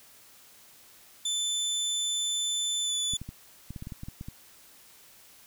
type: tone with pitch glide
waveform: 25% pulse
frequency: 3520 to 3478 Hz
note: A7 to A7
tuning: 0 to -21 cents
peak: -23 dBFS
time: 1.25-3.17 s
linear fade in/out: 5 ms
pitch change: -21 cents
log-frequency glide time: 2.83-2.93 s
type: clicks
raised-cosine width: 5 ms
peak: -26 dBFS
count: 12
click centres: 3.136 / 3.216 / 3.29 / 3.706 / 3.762 / 3.824 / 3.871 / 3.922 / 4.034 / 4.085 / 4.211 / 4.285 s
effects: white hiss -55 dBFS RMS until 5.46 s